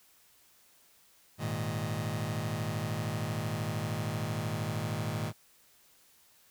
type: chord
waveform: sawtooth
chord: Ab suspended second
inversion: none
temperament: just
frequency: 103.83 / 116.8 / 155.74 Hz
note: Ab2 / Bb2 / Eb3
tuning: 0 / +4 / +2 cents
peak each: -32 dBFS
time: 1.38-5.33 s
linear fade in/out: 50 ms
effects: white hiss -63 dBFS RMS until 6.5 s